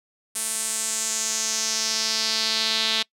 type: tone with band-pass filter sweep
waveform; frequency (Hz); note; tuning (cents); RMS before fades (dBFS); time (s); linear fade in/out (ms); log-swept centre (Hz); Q
sawtooth; 221.4; A3; +11; -25; 0.35-3.03; 10; 9400 to 3700; 3.3
effects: noise-tail reverb RT60 0.1 s tail -24 dB re dry